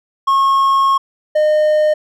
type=tone pair in turn; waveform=triangle; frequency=1088 / 610.6 Hz; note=C#6 / D#5; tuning=-33 / -33 cents; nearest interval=minor seventh; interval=1000 cents; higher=first; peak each=-8 dBFS; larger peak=neither; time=0.27-0.98 / 1.35-1.94 s; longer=first; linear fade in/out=10 ms; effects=none